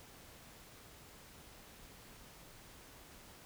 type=silence; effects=pink hiss -57 dBFS RMS until 3.45 s